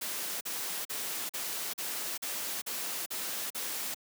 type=noise bursts; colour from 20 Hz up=white; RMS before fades=-36 dBFS; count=9; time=0.01-3.946 s; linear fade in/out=10 ms; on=400 ms; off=42 ms; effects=high-pass 200 Hz 12 dB/octave